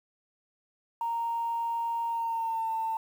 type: tone with pitch glide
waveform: sine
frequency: 928 to 895.4 Hz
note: A#5 to A5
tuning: -8 to +30 cents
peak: -27 dBFS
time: 1.01-2.97 s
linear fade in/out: 2 ms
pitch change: -62 cents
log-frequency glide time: 2.08-2.72 s
effects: tanh soft clip ceiling -23 dBFS + 9-bit